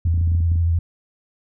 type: tone with vibrato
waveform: sine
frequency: 84 Hz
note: E2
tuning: 33 cents sharp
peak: -15 dBFS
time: 0.05-0.79 s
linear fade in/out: 5 ms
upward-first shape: triangle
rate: 13 Hz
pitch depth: 45 cents each way
type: clicks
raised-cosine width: 5 ms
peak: -19 dBFS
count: 10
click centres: 0.073 / 0.141 / 0.177 / 0.212 / 0.276 / 0.318 / 0.35 / 0.405 / 0.518 / 0.557 s
effects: none